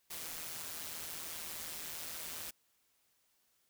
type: noise with amplitude modulation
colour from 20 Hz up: white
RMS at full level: -41 dBFS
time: 0.1-2.51 s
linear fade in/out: 10 ms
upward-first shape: sine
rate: 161 Hz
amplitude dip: 65%
effects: white hiss -75 dBFS RMS until 3.69 s